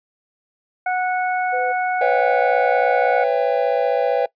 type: harmonic tone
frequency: 735 Hz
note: F#5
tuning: 12 cents flat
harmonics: 1 / 2 / 3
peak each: -19 / -25 / -29 dBFS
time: 0.86-3.24 s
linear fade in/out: 5 ms
type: tone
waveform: sine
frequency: 505 Hz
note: B4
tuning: 39 cents sharp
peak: -23 dBFS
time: 1.52-1.73 s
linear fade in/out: 20 ms
type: chord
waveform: triangle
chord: C# half-diminished seventh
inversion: third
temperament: just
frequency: 498.9 / 554.4 / 665.2 / 798.3 Hz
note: B4 / C#5 / E5 / G5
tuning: +17 / 0 / +16 / +31 cents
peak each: -18 / -19 / -21 / -21 dBFS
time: 2.01-4.26 s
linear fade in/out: 5 ms
effects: noise-tail reverb RT60 0.1 s tail -21 dB re dry + resampled to 11025 Hz